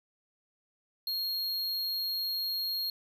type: tone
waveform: square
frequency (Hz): 4262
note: C8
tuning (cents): +31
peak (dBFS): -31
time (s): 1.07-2.9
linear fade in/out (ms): 2
effects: none